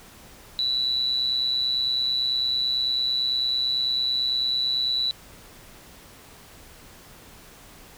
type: tone with amplitude modulation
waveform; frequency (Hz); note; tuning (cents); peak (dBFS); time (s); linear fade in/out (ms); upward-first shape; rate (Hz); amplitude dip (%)
sine; 3951; B7; 0; -19; 0.59-5.11; 0; sine; 129; 55
effects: pink hiss -48 dBFS RMS until 7.97 s